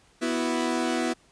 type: chord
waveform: sawtooth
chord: B suspended fourth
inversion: none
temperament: equal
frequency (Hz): 246.9 / 329.6 / 370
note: B3 / E4 / F#4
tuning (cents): 0 / 0 / 0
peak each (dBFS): -24 / -24 / -29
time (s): 0.21-1.14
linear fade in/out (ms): 20
effects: pink hiss -60 dBFS RMS until 1.31 s + resampled to 22050 Hz